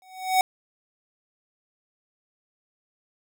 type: tone with exponential growth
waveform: square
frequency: 749 Hz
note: F#5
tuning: 21 cents sharp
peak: -15 dBFS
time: 0.02-0.41 s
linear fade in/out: 1 ms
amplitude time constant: 84 ms
effects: none